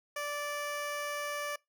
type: tone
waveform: 15% pulse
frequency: 584 Hz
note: D5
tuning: 10 cents flat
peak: -28 dBFS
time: 0.16-1.56 s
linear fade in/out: 5 ms
effects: noise-tail reverb RT60 0.2 s tail -24 dB re dry